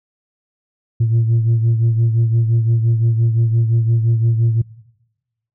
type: beating tone pair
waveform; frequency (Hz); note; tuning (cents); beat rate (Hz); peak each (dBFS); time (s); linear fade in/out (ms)
sine; 114.2 / 120; A#2 / B2; -35 / -49; 5.8; -11 / -19; 1-4.62; 10
effects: noise-tail reverb RT60 1.0 s tail -22 dB re dry + tanh soft clip ceiling -9 dBFS